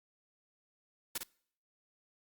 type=noise with echo; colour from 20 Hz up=white; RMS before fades=-36 dBFS; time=1.15-1.18 s; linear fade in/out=5 ms; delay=54 ms; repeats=1; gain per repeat=-5 dB; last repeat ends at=1.234 s; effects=noise-tail reverb RT60 0.6 s tail -24 dB re dry + Opus 48 kbps